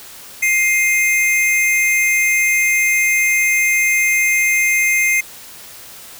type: tone pair together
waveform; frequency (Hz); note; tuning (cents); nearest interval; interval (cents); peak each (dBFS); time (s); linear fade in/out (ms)
square; 2100 / 2497; C7 / D#7; +6 / +6; minor third; 300; -14 / -21; 0.42-5.21; 10
effects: white hiss -37 dBFS RMS until 6.19 s